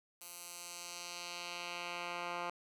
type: tone with band-pass filter sweep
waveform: 10% pulse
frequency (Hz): 174.61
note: F3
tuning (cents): 0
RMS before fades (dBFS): -44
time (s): 0.21-2.5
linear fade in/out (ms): 2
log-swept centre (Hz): 12000 to 1400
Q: 1
effects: none